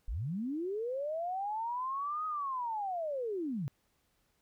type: linear two-way sweep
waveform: sine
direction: up then down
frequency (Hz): 36.05 to 1266 to 123.5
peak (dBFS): -33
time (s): 0.08-3.68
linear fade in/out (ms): 0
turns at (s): 2.26
effects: pink hiss -75 dBFS RMS until 4.41 s